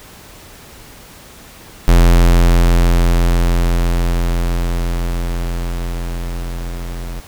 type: tone with level ramp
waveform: square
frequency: 43.04 Hz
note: F1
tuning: 25 cents flat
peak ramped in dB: -6 to -24 dBFS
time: 1.88-7.2 s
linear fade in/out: 0 ms
effects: pink hiss -39 dBFS RMS until 7.27 s